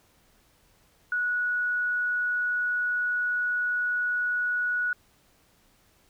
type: tone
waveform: sine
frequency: 1465 Hz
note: F#6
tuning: 18 cents flat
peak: -24 dBFS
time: 1.12-4.93 s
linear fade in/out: 2 ms
effects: pink hiss -63 dBFS RMS until 6.09 s